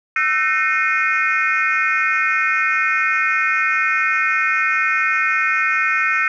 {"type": "tone cluster", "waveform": "sine", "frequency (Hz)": [1327, 1523, 1832, 2153, 2467], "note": ["E6", "F#6", "A#6", "C7", "D#7"], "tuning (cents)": [11, 50, -31, 49, -15], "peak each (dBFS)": -21, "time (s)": [0.16, 6.28], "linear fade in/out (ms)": 2, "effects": ["tanh soft clip ceiling -6 dBFS"]}